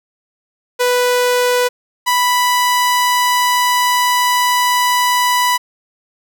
sawtooth tone pair in turn, 493.9 / 987.8 Hz, B4 / B5, 0 / 0 cents, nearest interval octave, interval 1200 cents, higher second, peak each -8 dBFS, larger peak neither, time 0.79-1.69 / 2.06-5.58 s, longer second, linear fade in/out 20 ms, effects none

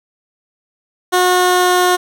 15% pulse tone with pitch glide, 362.8 to 360.7 Hz, F#4 to F#4, -34 to -44 cents, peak -4 dBFS, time 1.12-1.97 s, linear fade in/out 20 ms, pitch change -10 cents, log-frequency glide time 1.29-1.79 s, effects none

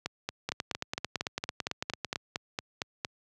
two click trains, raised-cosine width 0.2 ms, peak -14 / -14 dBFS, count 14 / 16, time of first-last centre 0.06-3.049 / 0.49-2.159 s, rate 4.35 / 8.99 Hz, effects high-pass 80 Hz 12 dB/octave

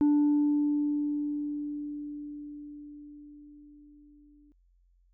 sine tone with exponential decay, 293.7 Hz, D4, in tune, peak -17 dBFS, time 0.01-4.52 s, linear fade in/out 0 ms, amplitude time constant 980 ms, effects tanh soft clip ceiling -19 dBFS + added 44 Hz sine -62 dBFS peak until 5.13 s

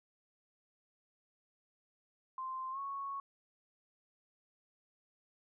sine tone with pitch glide, 1044 to 1106.1 Hz, C6 to C#6, -4 to -4 cents, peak -38 dBFS, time 2.38-3.2 s, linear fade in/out 2 ms, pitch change +100 cents, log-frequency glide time 2.71-2.79 s, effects none

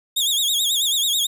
sawtooth tone with vibrato, 3520 Hz, A7, in tune, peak -15 dBFS, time 0.16-1.27 s, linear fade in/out 10 ms, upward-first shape sine, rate 9.2 Hz, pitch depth 140 cents each way, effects none

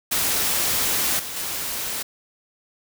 white noise with level steps, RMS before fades -22 / -32 / -28 dBFS, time 0.11-2.03 s, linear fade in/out 10 ms, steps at 1.19 / 1.36 s, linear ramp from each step 5 ms, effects none

